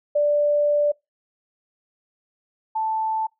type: tone pair in turn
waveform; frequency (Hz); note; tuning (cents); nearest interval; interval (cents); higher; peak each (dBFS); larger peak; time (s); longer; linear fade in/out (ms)
sine; 587.3 / 880; D5 / A5; 0 / 0; perfect fifth; 700; second; -16 / -21; first; 0.15-0.92 / 2.75-3.27; first; 10
effects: noise-tail reverb RT60 0.2 s tail -25 dB re dry